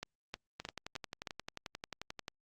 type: two click trains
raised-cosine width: 0.2 ms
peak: -22 / -24 dBFS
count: 5 / 20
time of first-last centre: 0.03-1.272 / 0.6-2.281 s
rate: 3.22 / 11.3 Hz
effects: Opus 48 kbps